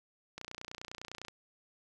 click train, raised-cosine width 0.2 ms, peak -25 dBFS, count 28, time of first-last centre 0.38-1.283 s, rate 29.9 Hz, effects none

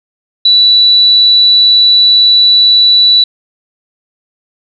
sine tone, 3951 Hz, B7, in tune, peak -3 dBFS, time 0.45-3.24 s, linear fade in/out 5 ms, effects none

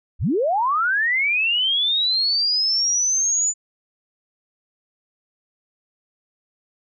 sine linear sweep, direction up, 32.73 to 7040 Hz, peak -17 dBFS, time 0.19-3.54 s, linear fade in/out 50 ms, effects none

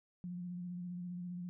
sine tone with vibrato, 177.4 Hz, F3, 27 cents sharp, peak -40 dBFS, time 0.24-1.49 s, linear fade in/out 0 ms, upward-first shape square, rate 15 Hz, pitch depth 23 cents each way, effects none

